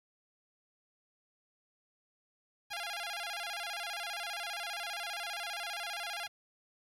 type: tone with vibrato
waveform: 10% pulse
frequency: 752 Hz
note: F#5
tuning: 28 cents sharp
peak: -29 dBFS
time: 2.7-6.28 s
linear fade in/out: 20 ms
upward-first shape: square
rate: 15 Hz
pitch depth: 150 cents each way
effects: low-pass 11000 Hz 12 dB/octave + 10-bit